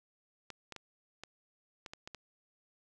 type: clicks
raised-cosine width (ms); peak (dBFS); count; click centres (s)
0.2; -27; 8; 0.503 / 0.723 / 0.763 / 1.236 / 1.862 / 1.935 / 2.075 / 2.147
effects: none